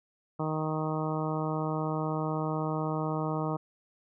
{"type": "harmonic tone", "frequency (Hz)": 156, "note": "D#3", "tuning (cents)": 5, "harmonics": [1, 2, 3, 4, 5, 6, 7, 8], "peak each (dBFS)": [-32, -35, -37, -38, -39, -40, -40, -41], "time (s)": [0.39, 3.57], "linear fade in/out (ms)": 10, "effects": []}